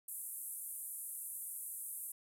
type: band-pass noise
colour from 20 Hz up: white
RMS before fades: -45 dBFS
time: 0.08-2.12 s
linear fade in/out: 5 ms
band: 8800 to 13000 Hz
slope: 48 dB/octave
effects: none